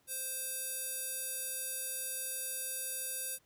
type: tone with band-pass filter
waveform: square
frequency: 523.3 Hz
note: C5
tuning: in tune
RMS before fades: -39 dBFS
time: 0.07-3.39 s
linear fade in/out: 50 ms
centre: 11000 Hz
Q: 3
effects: pink hiss -71 dBFS RMS until 3.45 s + high-pass 60 Hz 12 dB/octave